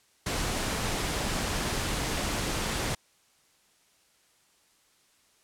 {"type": "noise", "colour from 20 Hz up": "pink", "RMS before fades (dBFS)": -30, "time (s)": [0.26, 2.95], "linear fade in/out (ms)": 5, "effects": ["white hiss -65 dBFS RMS until 5.43 s", "low-pass 10000 Hz 12 dB/octave"]}